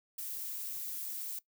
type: noise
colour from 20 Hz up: violet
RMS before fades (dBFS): -40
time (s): 0.18-1.39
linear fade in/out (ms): 5
effects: noise-tail reverb RT60 0.1 s tail -18 dB re dry